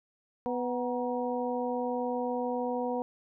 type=harmonic tone with a mistuned harmonic; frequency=247.4 Hz; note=B3; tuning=3 cents sharp; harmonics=1 / 2 / 3 / 4; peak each=-34 / -32 / -36 / -38 dBFS; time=0.46-3.02 s; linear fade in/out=0 ms; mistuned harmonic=4; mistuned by=-74 cents; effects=none